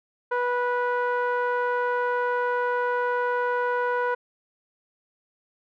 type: tone with low-pass filter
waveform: sawtooth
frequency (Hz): 490.3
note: B4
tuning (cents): -13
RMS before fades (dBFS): -25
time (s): 0.31-4.15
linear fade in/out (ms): 10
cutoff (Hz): 1300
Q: 3.2
effects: none